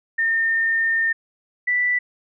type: tone pair in turn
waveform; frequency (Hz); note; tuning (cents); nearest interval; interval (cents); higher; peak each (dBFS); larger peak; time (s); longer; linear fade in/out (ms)
sine; 1817 / 1973.1; A#6 / B6; -45 / -2; minor second; 143; second; -17; neither; 0.18-1.13 / 1.67-1.99; first; 10
effects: none